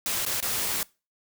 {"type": "noise with dropouts", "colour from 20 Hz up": "white", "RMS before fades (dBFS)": -28, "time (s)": [0.06, 0.83], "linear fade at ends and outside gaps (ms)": 1, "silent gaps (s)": [[0.251, 0.263], [0.403, 0.426]], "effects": ["noise-tail reverb RT60 0.3 s tail -23 dB re dry"]}